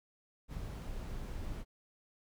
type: noise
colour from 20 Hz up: brown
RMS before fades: -41 dBFS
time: 0.48-1.65 s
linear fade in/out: 50 ms
effects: none